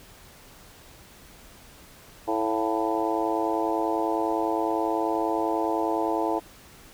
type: harmonic tone with a mistuned harmonic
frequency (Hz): 110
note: A2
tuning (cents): 0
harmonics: 3 / 4 / 5 / 6 / 7 / 8 / 9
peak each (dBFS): -28 / -31 / -33 / -30 / -33 / -30 / -35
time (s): 2.27-6.4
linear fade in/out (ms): 20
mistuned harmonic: 6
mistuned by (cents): +53
effects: pink hiss -50 dBFS RMS until 6.93 s